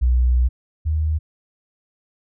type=tone pair in turn; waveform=sine; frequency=61.74 / 77.79 Hz; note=B1 / D#2; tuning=0 / 0 cents; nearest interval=major third; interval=400 cents; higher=second; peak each=-13 / -17 dBFS; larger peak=first; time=0.01-0.49 / 0.85-1.19 s; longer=first; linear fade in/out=20 ms; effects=none